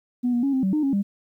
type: tone with pitch steps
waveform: sine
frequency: 246 / 240.1 / 276.7 / 262.6 / 191 / 304.5 / 274.1 / 199.9 Hz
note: B3 / B3 / C#4 / C4 / G3 / D#4 / C#4 / G3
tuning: -7 / -49 / -3 / +6 / -45 / -37 / -19 / +34 cents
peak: -18 dBFS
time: 0.23-1.03 s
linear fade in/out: 20 ms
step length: 100 ms
effects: tanh soft clip ceiling -15 dBFS + 10-bit